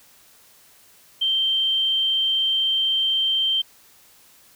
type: tone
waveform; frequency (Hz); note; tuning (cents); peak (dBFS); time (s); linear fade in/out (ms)
sine; 3136; G7; 0; -18; 1.21-3.62; 10
effects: white hiss -53 dBFS RMS until 4.55 s